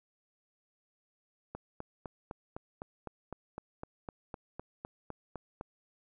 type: click train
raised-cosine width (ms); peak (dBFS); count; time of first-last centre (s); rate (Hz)
1; -26; 17; 1.55-5.611; 3.94
effects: none